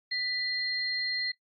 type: tone pair together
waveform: sine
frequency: 1980 / 4195 Hz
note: B6 / C8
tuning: +4 / +4 cents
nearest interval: octave + minor second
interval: 1300 cents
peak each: -33 / -30 dBFS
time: 0.11-1.32 s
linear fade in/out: 10 ms
effects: noise-tail reverb RT60 0.1 s tail -17 dB re dry + AAC 64 kbps